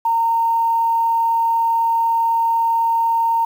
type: tone with quantisation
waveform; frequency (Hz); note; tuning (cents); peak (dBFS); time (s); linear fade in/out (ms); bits
sine; 918; A#5; -27; -14; 0.05-3.45; 5; 7
effects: none